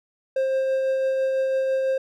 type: tone with tremolo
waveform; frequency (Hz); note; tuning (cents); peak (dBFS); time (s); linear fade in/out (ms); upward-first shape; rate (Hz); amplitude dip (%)
triangle; 530; C5; +22; -17; 0.36-1.98; 5; triangle; 6; 25
effects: none